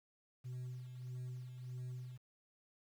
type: tone with tremolo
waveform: sine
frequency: 125.8 Hz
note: B2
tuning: 32 cents sharp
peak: -39 dBFS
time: 0.44-2.18 s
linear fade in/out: 20 ms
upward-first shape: sine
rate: 1.6 Hz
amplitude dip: 60%
effects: tanh soft clip ceiling -41 dBFS + 11-bit